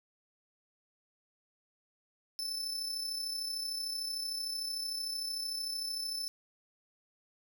40% pulse tone with amplitude modulation, 5274 Hz, E8, in tune, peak -32 dBFS, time 2.39-6.28 s, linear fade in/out 0 ms, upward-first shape sine, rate 33.3 Hz, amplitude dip 45%, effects none

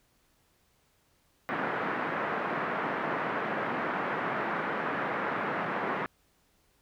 white band-pass noise, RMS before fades -32 dBFS, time 1.49-6.06 s, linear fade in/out 0 ms, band 150 to 1700 Hz, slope 24 dB/octave, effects pink hiss -69 dBFS RMS until 6.81 s

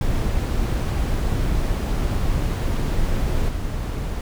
brown noise with level steps, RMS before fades -21 / -25 dBFS, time 0.01-4.21 s, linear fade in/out 2 ms, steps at 3.48 s, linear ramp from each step 10 ms, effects none

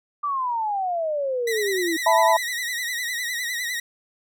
sine exponential sweep, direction down, 1187 to 320.6 Hz, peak -22 dBFS, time 0.23-1.97 s, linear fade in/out 10 ms
sawtooth tone with vibrato, 1936 Hz, B6, 35 cents flat, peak -22 dBFS, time 1.47-3.8 s, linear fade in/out 5 ms, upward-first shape triangle, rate 9.9 Hz, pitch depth 96 cents each way
sine chord, E suspended fourth, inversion none, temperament just, 659.3 / 879 / 988.9 Hz, E5 / A5 / B5, 0 / -2 / +2 cents, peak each -19 dBFS, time 2.06-2.37 s, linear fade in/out 5 ms
effects none

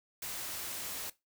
white noise, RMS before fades -40 dBFS, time 0.22-1.1 s, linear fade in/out 5 ms, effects noise-tail reverb RT60 0.2 s tail -18 dB re dry

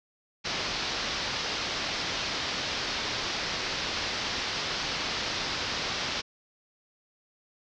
white low-pass noise, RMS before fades -32 dBFS, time 0.44-6.22 s, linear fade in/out 20 ms, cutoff 5500 Hz, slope 48 dB/octave, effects none

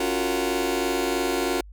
sawtooth chord, Gb major seventh, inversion second, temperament just, 277.5 / 346.9 / 370 / 462.5 Hz, Db4 / F4 / Gb4 / Bb4, +2 / -12 / 0 / -14 cents, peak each -25 / -24 / -23 / -26 dBFS, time 0-1.61 s, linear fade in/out 5 ms, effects added 50 Hz sine -41 dBFS peak until 1.72 s

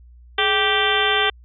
harmonic tone with a mistuned harmonic, 390.9 Hz, G4, 5 cents flat, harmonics 1 / 2 / 3 / 4 / 5 / 6 / 7 / 8 / 9, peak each -24 / -25 / -25 / -23 / -25 / -28 / -28 / -23 / -25 dBFS, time 0.38-1.3 s, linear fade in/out 5 ms, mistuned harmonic 1, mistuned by +130 cents, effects added 60 Hz sine -43 dBFS peak until 1.44 s

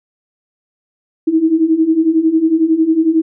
sine beating tone pair, 314.3 / 325.3 Hz, D#4 / E4, +18 / -23 cents, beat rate 11 Hz, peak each -15 / -11 dBFS, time 1.27-3.22 s, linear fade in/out 10 ms, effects none

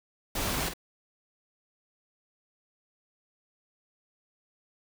pink noise with echo, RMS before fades -31 dBFS, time 0.35-0.69 s, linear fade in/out 5 ms, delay 47 ms, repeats 1, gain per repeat -8 dB, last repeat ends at 0.737 s, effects none

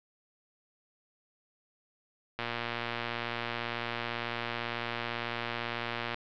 click train, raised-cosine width 0.3 ms, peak -17 dBFS, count 444, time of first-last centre 2.39-6.144 s, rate 118 Hz, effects low-pass 4000 Hz 12 dB/octave

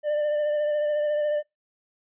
triangle tone with vibrato, 596 Hz, D5, 25 cents sharp, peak -20 dBFS, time 0.03-1.43 s, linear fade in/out 50 ms, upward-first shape sine, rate 14 Hz, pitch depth 21 cents each way, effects noise-tail reverb RT60 0.2 s tail -25 dB re dry + resampled to 8000 Hz

